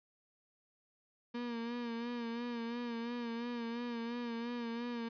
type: tone with vibrato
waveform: 35% pulse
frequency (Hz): 236.1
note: A#3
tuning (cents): +22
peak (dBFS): -36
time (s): 1.34-5.09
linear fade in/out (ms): 10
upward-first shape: sine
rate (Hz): 2.9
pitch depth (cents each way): 46
effects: resampled to 11025 Hz